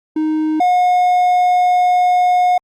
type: tone pair in turn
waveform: triangle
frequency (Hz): 311.1 / 721.8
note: D#4 / F#5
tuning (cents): 0 / -43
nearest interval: octave + minor third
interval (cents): 1457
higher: second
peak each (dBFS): -12 / -8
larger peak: second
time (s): 0.16-0.6 / 0.6-2.58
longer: second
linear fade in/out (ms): 5
effects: Opus 48 kbps